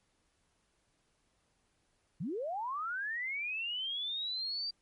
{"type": "linear sweep", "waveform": "sine", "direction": "up", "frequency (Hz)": [130, 4699], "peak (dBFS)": -34, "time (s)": [2.2, 4.71], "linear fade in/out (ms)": 10, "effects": ["pink hiss -75 dBFS RMS until 4.81 s", "MP3 48 kbps"]}